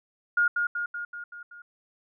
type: tone with echo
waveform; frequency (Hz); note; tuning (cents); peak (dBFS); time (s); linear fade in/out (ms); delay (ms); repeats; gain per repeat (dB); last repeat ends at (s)
sine; 1425; F6; +34; -19; 0.37-0.48; 5; 190; 6; -4; 1.62
effects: none